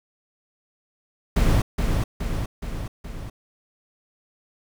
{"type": "noise with echo", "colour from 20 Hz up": "brown", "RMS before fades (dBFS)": -18, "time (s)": [1.36, 1.62], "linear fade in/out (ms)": 5, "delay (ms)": 420, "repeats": 4, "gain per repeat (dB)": -4, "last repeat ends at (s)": 3.3, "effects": []}